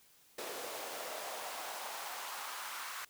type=noise with high-pass filter sweep; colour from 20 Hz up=pink; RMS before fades=-43 dBFS; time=0.38-3.05 s; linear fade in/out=5 ms; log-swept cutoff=460 to 1200 Hz; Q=2.1; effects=white hiss -65 dBFS RMS until 3.09 s